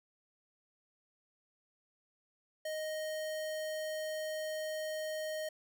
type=tone; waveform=square; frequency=622.3 Hz; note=D#5; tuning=in tune; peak=-37 dBFS; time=2.65-5.49 s; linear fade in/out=5 ms; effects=none